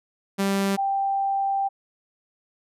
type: tone pair in turn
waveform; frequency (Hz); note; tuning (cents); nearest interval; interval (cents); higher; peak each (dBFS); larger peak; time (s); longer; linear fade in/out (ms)
sawtooth / sine; 196.6 / 786.4; G3 / G5; +5 / +5; 2 octaves; 2400; second; -17 / -21; first; 0.38-0.77 / 0.77-1.69; second; 20
effects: resampled to 32000 Hz